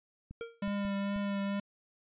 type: clicks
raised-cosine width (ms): 5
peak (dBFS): -33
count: 4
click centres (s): 0.31 / 0.678 / 0.851 / 1.162
type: tone with exponential decay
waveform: square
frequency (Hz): 462.8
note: A#4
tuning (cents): -13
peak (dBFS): -35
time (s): 0.41-0.63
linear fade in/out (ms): 0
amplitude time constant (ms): 46
type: tone with vibrato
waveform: square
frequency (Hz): 200.3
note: G3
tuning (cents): +38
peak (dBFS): -32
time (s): 0.62-1.6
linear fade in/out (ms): 5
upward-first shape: triangle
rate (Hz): 2.2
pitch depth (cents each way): 19
effects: resampled to 8000 Hz